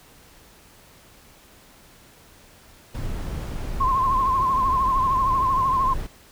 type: noise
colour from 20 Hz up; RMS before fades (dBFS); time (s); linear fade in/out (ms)
brown; -29; 2.94-6.07; 10
type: tone with vibrato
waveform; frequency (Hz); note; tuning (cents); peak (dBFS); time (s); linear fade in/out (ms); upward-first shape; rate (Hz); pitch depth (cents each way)
sine; 1054; C6; +12; -18; 3.8-5.94; 10; triangle; 13; 78
effects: pink hiss -51 dBFS RMS until 6.31 s